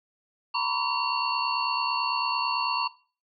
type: tone cluster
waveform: sine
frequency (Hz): 930 / 999 / 1133 / 2753 / 4438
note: A#5 / B5 / C#6 / F7 / C#8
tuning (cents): -4 / +20 / +37 / -25 / +1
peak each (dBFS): -31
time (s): 0.54-2.88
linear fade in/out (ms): 10
effects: noise-tail reverb RT60 0.4 s tail -20 dB re dry